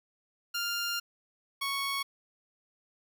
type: tone pair in turn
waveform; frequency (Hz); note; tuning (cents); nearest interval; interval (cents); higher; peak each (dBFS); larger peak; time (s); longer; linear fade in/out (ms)
15% pulse; 1399 / 1108.2; F6 / C#6; +3 / -1; major third; 404; first; -24; neither; 0.54-1 / 1.61-2.03; first; 10
effects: none